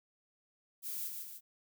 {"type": "noise with echo", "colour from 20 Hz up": "violet", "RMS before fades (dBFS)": -40, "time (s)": [0.82, 1.11], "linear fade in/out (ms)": 50, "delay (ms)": 150, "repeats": 2, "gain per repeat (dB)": -4, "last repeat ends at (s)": 1.41, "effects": []}